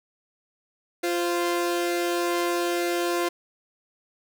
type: tone pair together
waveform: sawtooth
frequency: 347.7 / 521 Hz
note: F4 / C5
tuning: -8 / -7 cents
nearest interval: perfect fifth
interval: 701 cents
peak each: -20 / -27 dBFS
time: 1.03-3.29 s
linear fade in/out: 10 ms
effects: none